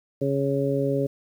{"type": "harmonic tone", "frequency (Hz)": 138.59, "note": "C#3", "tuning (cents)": 0, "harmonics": [1, 2, 3, 4], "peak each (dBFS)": [-27, -27, -26, -27], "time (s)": [0.21, 1.07], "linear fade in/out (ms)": 10, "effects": ["9-bit"]}